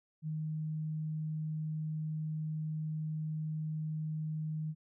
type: tone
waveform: sine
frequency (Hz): 155.56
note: D#3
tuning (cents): 0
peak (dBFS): -34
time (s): 0.22-4.75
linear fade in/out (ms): 50
effects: none